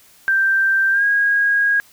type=tone with pitch glide; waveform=sine; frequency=1570 to 1638.6 Hz; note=G6 to G#6; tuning=+2 to -24 cents; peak=-13 dBFS; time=0.28-1.8 s; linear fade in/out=0 ms; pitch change=+74 cents; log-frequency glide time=0.91-1.04 s; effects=white hiss -50 dBFS RMS until 1.92 s